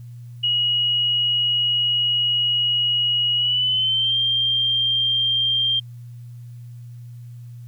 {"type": "tone with pitch glide", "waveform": "sine", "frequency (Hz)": [2900, 3181], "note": ["F#7", "G7"], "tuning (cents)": [-35, 25], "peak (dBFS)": -17, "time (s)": [0.43, 5.8], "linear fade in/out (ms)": 10, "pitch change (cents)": 160, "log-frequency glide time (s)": [3.36, 4.17], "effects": ["added 120 Hz sine -35 dBFS peak until 7.67 s", "white hiss -62 dBFS RMS until 7.67 s"]}